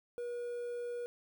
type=tone with quantisation; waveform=triangle; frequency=481.5 Hz; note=B4; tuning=44 cents flat; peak=-35 dBFS; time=0.18-1.06 s; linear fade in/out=0 ms; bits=10; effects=none